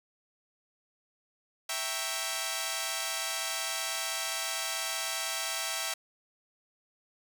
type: chord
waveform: 5% pulse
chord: E diminished seventh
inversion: none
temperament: equal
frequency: 659.3 / 784 / 932.3 / 1108.7 Hz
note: E5 / G5 / Bb5 / Db6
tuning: 0 / 0 / 0 / 0 cents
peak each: -24 / -25 / -28 / -27 dBFS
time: 1.69-5.94 s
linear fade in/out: 5 ms
effects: none